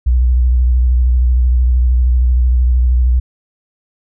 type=tone with vibrato; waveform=sine; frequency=61.74 Hz; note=B1; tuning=in tune; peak=-8 dBFS; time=0.06-3.2 s; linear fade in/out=10 ms; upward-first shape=square; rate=13 Hz; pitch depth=45 cents each way; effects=none